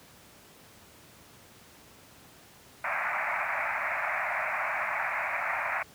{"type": "band-pass noise", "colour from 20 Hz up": "white", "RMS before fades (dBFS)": -31, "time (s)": [2.84, 5.83], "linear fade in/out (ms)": 5, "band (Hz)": [590, 2400], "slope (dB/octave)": 96, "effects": ["pink hiss -54 dBFS RMS until 5.94 s", "high-pass 80 Hz 12 dB/octave"]}